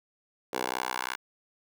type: tone with high-pass filter sweep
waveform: 10% pulse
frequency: 62.9 Hz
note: B1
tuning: 32 cents sharp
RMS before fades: -33 dBFS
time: 0.53-1.16 s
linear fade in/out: 5 ms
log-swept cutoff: 500 to 1300 Hz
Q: 1.6
effects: none